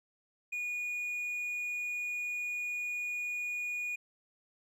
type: tone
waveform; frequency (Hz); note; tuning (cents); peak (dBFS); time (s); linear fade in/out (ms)
triangle; 2451; D#7; -27; -32; 0.52-3.96; 10
effects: none